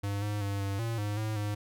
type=tone with pitch steps; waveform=square; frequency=100.6 / 104 / 100 / 98.9 / 115 / 103.6 / 108.7 / 103.9 Hz; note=G2 / G#2 / G2 / G2 / A#2 / G#2 / A2 / G#2; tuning=+45 / +3 / +35 / +16 / -23 / -4 / -21 / +1 cents; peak=-31 dBFS; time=0.03-1.55 s; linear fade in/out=10 ms; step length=190 ms; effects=none